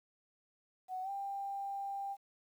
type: tone with pitch glide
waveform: sine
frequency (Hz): 744 to 792.8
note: F#5 to G5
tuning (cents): +9 to +19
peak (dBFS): -37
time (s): 0.88-2.17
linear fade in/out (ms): 50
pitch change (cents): +110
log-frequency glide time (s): 1.02-1.1
effects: 11-bit